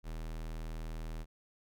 square tone, 40 Hz, D#1, 49 cents sharp, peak -39 dBFS, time 0.03-1.26 s, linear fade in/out 50 ms, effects none

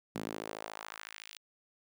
sawtooth tone with high-pass filter sweep, 53.8 Hz, A1, 38 cents flat, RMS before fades -44 dBFS, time 0.15-1.38 s, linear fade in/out 10 ms, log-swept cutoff 200 to 3400 Hz, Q 1.4, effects none

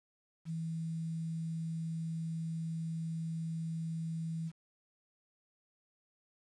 sine tone with quantisation, 162.9 Hz, E3, 20 cents flat, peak -35 dBFS, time 0.45-4.52 s, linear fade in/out 50 ms, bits 10, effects resampled to 24000 Hz

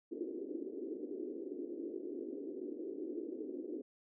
white band-pass noise, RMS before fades -43 dBFS, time 0.11-3.82 s, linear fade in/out 10 ms, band 280 to 410 Hz, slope 48 dB/octave, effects none

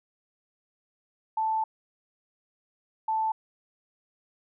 sine tone bursts at uneven times, 880 Hz, A5, in tune, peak -24 dBFS, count 2, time 1.37-1.64 / 3.08-3.32 s, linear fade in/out 5 ms, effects none

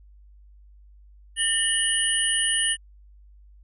sine tone cluster, 1810 / 2911 / 3106 / 9460 Hz, A6 / F#7 / G7 / D9, +48 / -29 / -17 / +12 cents, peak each -27 / -25 / -33 / -24 dBFS, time 1.36-2.77 s, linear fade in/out 50 ms, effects added 50 Hz sine -48 dBFS peak until 3.63 s

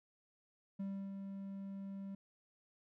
triangle tone with ADSR envelope, 195.9 Hz, G3, 1 cent flat, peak -36 dBFS, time 0.79-2.15 s, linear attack 11 ms, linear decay 310 ms, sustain -5 dB, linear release 4 ms, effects none

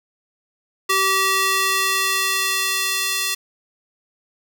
square tone with high-pass filter sweep, 384.9 Hz, G4, 32 cents flat, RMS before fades -20 dBFS, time 0.89-3.35 s, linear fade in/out 10 ms, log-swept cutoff 980 to 2800 Hz, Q 0.76, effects none

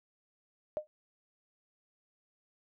sine tone with exponential decay, 609 Hz, D#5, 37 cents flat, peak -27 dBFS, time 0.77-0.87 s, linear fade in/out 0 ms, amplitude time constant 20 ms, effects none

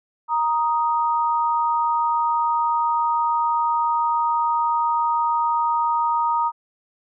sine tone pair together, 936.5 / 1245 Hz, A#5 / D#6, +8 / +1 cents, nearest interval perfect fourth, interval 493 cents, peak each -19 / -23 dBFS, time 0.28-6.52 s, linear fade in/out 50 ms, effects none

